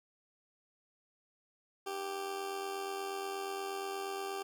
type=tone with amplitude modulation; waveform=20% pulse; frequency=392 Hz; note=G4; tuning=in tune; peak=-30 dBFS; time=1.86-4.43 s; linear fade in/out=10 ms; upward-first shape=sine; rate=88.4 Hz; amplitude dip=50%; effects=none